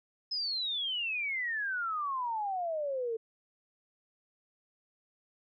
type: exponential sweep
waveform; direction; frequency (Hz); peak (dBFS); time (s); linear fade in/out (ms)
sine; down; 5160 to 440; -31; 0.31-3.17; 10
effects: none